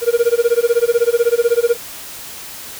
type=tone with tremolo; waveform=triangle; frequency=471.9 Hz; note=A#4; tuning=21 cents sharp; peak=-6 dBFS; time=0.01-1.77 s; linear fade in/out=50 ms; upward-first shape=sine; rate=16 Hz; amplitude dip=100%; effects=white hiss -32 dBFS RMS until 2.79 s